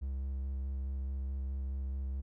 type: tone with vibrato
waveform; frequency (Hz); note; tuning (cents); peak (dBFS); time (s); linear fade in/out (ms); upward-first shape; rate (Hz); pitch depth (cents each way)
triangle; 67; C2; +42; -32; 0.01-2.22; 20; square; 4.7; 14
effects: none